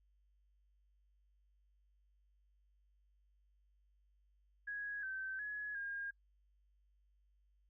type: tone with pitch steps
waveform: sine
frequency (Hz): 1660 / 1547 / 1687 / 1620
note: G#6 / G6 / G#6 / G#6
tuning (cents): -1 / -23 / +27 / -43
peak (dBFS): -40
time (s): 4.67-6.11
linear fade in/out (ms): 10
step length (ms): 360
effects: noise-tail reverb RT60 0.1 s tail -24 dB re dry + added 50 Hz sine -70 dBFS peak until 7.69 s